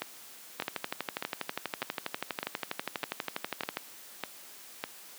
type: two click trains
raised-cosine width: 0.3 ms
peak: -16 / -15 dBFS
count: 9 / 40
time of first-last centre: 0.02-4.839 / 0.6-3.771 s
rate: 1.66 / 12.3 Hz
effects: white hiss -50 dBFS RMS until 5.18 s + high-pass 200 Hz 12 dB/octave